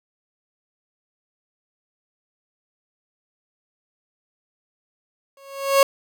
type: tone with exponential growth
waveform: 30% pulse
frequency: 550 Hz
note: C#5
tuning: 14 cents flat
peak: -7 dBFS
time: 5.37-5.83 s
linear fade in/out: 2 ms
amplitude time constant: 100 ms
effects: none